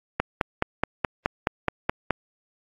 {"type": "click train", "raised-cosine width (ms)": 0.5, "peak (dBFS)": -6, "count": 10, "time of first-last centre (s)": [0.2, 2.107], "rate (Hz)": 4.72, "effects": ["AAC 32 kbps"]}